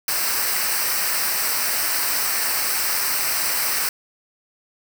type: noise with comb filter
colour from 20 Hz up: white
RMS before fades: -22 dBFS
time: 0.08-3.89 s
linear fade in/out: 2 ms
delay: 0.29 ms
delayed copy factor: -0.7
effects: none